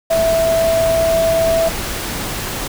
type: tone in noise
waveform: sine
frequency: 658 Hz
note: E5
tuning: 3 cents flat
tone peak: -12 dBFS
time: 0.1-1.69 s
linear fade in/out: 10 ms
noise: pink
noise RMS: -23 dBFS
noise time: 0.1-2.68 s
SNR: +8 dB
effects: none